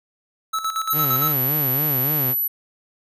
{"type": "tone with tremolo", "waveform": "square", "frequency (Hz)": 1306, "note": "E6", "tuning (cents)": -17, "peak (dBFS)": -21, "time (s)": [0.53, 1.33], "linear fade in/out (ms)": 10, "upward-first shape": "square", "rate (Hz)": 8.7, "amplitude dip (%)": 65}
{"type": "tone", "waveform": "sine", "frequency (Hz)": 11840, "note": "F#9", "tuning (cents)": 0, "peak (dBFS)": -19, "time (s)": [0.9, 2.48], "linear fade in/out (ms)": 10}
{"type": "tone with vibrato", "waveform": "sawtooth", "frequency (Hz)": 140.4, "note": "C#3", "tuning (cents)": 22, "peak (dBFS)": -20, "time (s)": [0.92, 2.35], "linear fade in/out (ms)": 50, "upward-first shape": "sine", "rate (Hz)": 3.5, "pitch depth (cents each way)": 170}
{"effects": []}